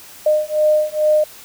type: beating tone pair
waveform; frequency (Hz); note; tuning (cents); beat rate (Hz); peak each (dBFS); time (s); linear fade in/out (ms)
sine; 609 / 611.3; D#5 / D#5; -37 / -31; 2.3; -16; 0.26-1.24; 5
effects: white hiss -40 dBFS RMS until 1.44 s